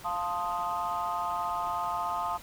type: chord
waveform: sine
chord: F dominant seventh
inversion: none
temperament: equal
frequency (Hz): 698.5 / 880 / 1046.5 / 1244.5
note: F5 / A5 / C6 / Eb6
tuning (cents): 0 / 0 / 0 / 0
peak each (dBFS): -34 / -33 / -34 / -33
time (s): 0.04-2.38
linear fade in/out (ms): 20
effects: tanh soft clip ceiling -22 dBFS + pink hiss -49 dBFS RMS until 2.42 s